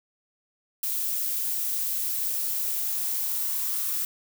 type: noise with high-pass filter sweep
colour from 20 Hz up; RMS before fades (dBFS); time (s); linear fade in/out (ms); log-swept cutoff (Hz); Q
violet; -28; 0.83-4.05; 2; 340 to 1200; 4.1
effects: none